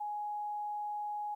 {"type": "tone", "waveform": "sine", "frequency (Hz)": 834, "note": "G#5", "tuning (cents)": 7, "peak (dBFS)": -35, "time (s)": [0, 1.35], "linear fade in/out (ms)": 10, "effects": ["12-bit"]}